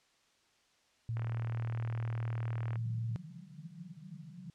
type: tone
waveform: sine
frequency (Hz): 114.6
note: A#2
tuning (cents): -29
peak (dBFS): -33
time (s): 1.09-3.16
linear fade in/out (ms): 0
type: click train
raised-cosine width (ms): 0.5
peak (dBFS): -30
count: 64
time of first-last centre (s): 1.17-2.757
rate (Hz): 39.7
type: band-pass noise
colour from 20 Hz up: pink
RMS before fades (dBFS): -49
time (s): 2.71-4.5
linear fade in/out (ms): 2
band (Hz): 140 to 190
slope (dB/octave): 96
effects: white hiss -70 dBFS RMS until 4.54 s + low-pass 6000 Hz 12 dB/octave